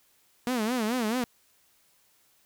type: tone with vibrato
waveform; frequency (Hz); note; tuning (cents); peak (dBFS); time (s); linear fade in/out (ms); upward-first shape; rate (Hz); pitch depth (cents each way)
sawtooth; 233.1; A#3; 0; -22; 0.47-1.24; 0; sine; 4.6; 170
effects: white hiss -65 dBFS RMS until 2.45 s